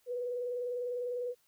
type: tone with vibrato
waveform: sine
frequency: 490.5 Hz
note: B4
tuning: 12 cents flat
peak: -33 dBFS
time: 0.06-1.35 s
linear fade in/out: 50 ms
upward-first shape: triangle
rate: 20 Hz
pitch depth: 52 cents each way
effects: white hiss -71 dBFS RMS until 1.47 s